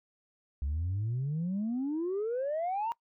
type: exponential sweep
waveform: sine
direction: up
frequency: 66.8 to 950 Hz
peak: -28 dBFS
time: 0.62-2.92 s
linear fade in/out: 0 ms
effects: noise-tail reverb RT60 0.1 s tail -23 dB re dry + tanh soft clip ceiling -27 dBFS